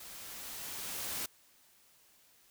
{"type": "noise with level ramp", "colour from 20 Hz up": "white", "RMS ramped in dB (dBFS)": [-49, -37], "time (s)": [0, 1.26], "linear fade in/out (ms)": 5, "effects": ["white hiss -65 dBFS RMS until 2.5 s"]}